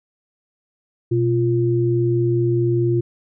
sine tone pair together, 122.82 / 347.4 Hz, B2 / F4, -9 / -9 cents, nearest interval octave + tritone, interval 1800 cents, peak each -18 dBFS, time 1.11-3.01 s, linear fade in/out 10 ms, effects none

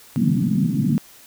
white band-pass noise, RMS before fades -19 dBFS, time 0.16-0.98 s, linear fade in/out 0 ms, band 130 to 250 Hz, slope 48 dB/octave, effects white hiss -47 dBFS RMS until 1.26 s

